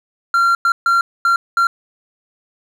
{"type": "tone bursts at uneven times", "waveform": "triangle", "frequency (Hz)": 1376, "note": "F6", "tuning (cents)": -26, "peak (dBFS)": -9, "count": 5, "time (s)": [[0.34, 0.55], [0.65, 0.72], [0.86, 1.01], [1.25, 1.36], [1.57, 1.67]], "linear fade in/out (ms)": 2, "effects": []}